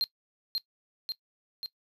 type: tone with echo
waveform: triangle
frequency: 4186 Hz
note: C8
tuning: in tune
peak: -23 dBFS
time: 0.01-0.04 s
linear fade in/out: 0 ms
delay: 540 ms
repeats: 3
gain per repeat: -3 dB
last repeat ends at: 1.66 s
effects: noise-tail reverb RT60 0.1 s tail -18 dB re dry